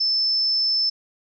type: tone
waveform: sine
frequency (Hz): 5274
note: E8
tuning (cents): 0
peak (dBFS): -18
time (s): 0-0.9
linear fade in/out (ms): 10
effects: none